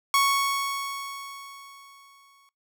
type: tone with exponential decay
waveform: sawtooth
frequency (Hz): 1108.7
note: C#6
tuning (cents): 0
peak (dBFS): -14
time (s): 0.14-2.49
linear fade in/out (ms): 1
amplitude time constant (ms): 510
effects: noise-tail reverb RT60 0.2 s tail -24 dB re dry